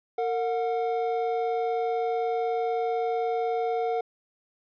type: tone pair together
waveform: triangle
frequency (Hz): 458 / 727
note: A#4 / F#5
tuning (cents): -31 / -31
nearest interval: minor sixth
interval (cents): 800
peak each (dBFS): -25 / -26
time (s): 0.18-4.01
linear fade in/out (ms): 5
effects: resampled to 11025 Hz